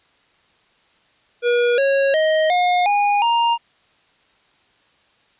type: tone with pitch steps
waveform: square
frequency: 481.1 / 549.5 / 627.5 / 716.7 / 818.5 / 934.8 Hz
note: B4 / C#5 / D#5 / F5 / G#5 / A#5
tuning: -45 / -15 / +15 / +45 / -25 / +5 cents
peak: -15 dBFS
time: 1.42-3.58 s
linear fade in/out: 50 ms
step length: 360 ms
effects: white hiss -58 dBFS RMS until 5.39 s + resampled to 8000 Hz